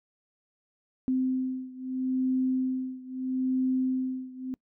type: beating tone pair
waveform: sine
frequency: 258.3 / 259.07 Hz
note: C4 / C4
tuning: -22 / -17 cents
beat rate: 0.77 Hz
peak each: -28 / -30 dBFS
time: 1.08-4.54 s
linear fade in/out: 0 ms
effects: noise-tail reverb RT60 0.1 s tail -25 dB re dry